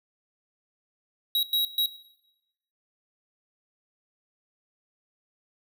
square tone bursts at uneven times, 3845 Hz, B7, 47 cents flat, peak -22 dBFS, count 3, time 1.35-1.43 / 1.53-1.65 / 1.78-1.86 s, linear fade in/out 2 ms, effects noise-tail reverb RT60 0.9 s tail -17 dB re dry

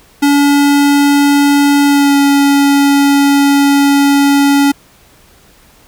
square tone with pitch glide, 285.1 to 281.5 Hz, C#4 to C#4, +49 to +27 cents, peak -7 dBFS, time 0.22-4.72 s, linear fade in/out 10 ms, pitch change -22 cents, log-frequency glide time 1.86-2.16 s, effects pink hiss -45 dBFS RMS until 5.87 s

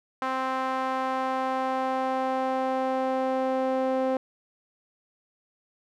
sawtooth tone with band-pass filter sweep, 261.6 Hz, C4, in tune, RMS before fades -27 dBFS, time 0.22-4.17 s, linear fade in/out 2 ms, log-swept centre 1100 to 550 Hz, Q 1.8, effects none

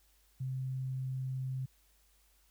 sine tone, 130.81 Hz, C3, in tune, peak -34 dBFS, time 0.4-1.66 s, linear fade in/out 10 ms, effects added 50 Hz sine -68 dBFS peak until 2.5 s + white hiss -70 dBFS RMS until 2.5 s

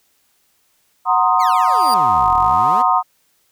sine chord, C half-diminished seventh, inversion second, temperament equal, 740 / 932.3 / 1046.5 / 1244.5 Hz, Gb5 / Bb5 / C6 / Eb6, 0 / 0 / 0 / 0 cents, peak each -17 dBFS, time 1.05-3.03 s, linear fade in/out 50 ms
20% pulse exponential two-way sweep, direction down then up, 2400 to 34.99 to 274.6 Hz, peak -23 dBFS, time 1.39-2.83 s, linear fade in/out 20 ms, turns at 2.35 s
sawtooth tone with exponential growth, 4759 Hz, D8, 22 cents sharp, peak -16 dBFS, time 1.52-1.94 s, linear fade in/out 1 ms, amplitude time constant 90 ms
effects white hiss -61 dBFS RMS until 3.51 s

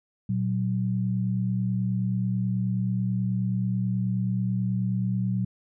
sine tone pair together, 117.99 / 187.3 Hz, A#2 / F#3, +21 / +21 cents, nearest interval minor sixth, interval 800 cents, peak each -26 dBFS, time 0.29-5.45 s, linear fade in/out 5 ms, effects none

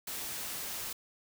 white noise, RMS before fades -39 dBFS, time 0.07-0.93 s, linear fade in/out 5 ms, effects none

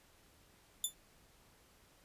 10% pulse tone with exponential decay, 3520 Hz, A7, in tune, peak -21 dBFS, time 0.84-0.94 s, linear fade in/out 2 ms, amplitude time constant 21 ms, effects pink hiss -66 dBFS RMS until 2.04 s + resampled to 32000 Hz

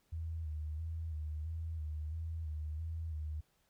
sine tone with vibrato, 79 Hz, D#2, 27 cents sharp, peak -37 dBFS, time 0.12-3.41 s, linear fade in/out 10 ms, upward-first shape square, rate 1.5 Hz, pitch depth 51 cents each way, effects pink hiss -75 dBFS RMS until 3.69 s

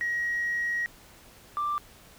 sine tone pair in turn, 1897 / 1179.9 Hz, A#6 / D6, +30 / +8 cents, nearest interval minor sixth, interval 822 cents, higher first, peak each -25 dBFS, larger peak neither, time 0.01-0.86 / 1.57-1.78 s, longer first, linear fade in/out 0 ms, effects tanh soft clip ceiling -22 dBFS + pink hiss -53 dBFS RMS until 2.18 s

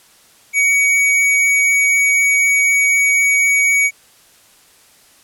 sine tone with hard clipping, 2252 Hz, C#7, 27 cents sharp, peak -12 dBFS, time 0.53-3.91 s, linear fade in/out 50 ms, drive 17 dB, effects white hiss -49 dBFS RMS until 5.23 s + low-pass 12000 Hz 12 dB/octave

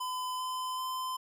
square tone with pitch steps, 1012 / 1020.2 / 1028.5 Hz, B5 / C6 / C6, +42 / -44 / -30 cents, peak -34 dBFS, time 0-1.17 s, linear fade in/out 10 ms, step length 390 ms, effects none

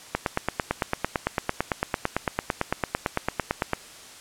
click train, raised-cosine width 0.5 ms, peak -7 dBFS, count 33, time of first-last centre 0.15-3.733 s, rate 8.93 Hz, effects white hiss -45 dBFS RMS until 4.2 s + low-pass 9000 Hz 12 dB/octave

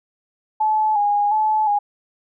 sine tone with vibrato, 842 Hz, G#5, 24 cents sharp, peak -15 dBFS, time 0.6-1.79 s, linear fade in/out 10 ms, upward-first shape square, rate 1.4 Hz, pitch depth 42 cents each way, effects none

